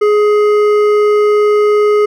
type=tone with hard clipping; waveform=sine; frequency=418.7 Hz; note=G#4; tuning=14 cents sharp; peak=-9 dBFS; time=0.01-2.06 s; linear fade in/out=10 ms; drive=9 dB; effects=none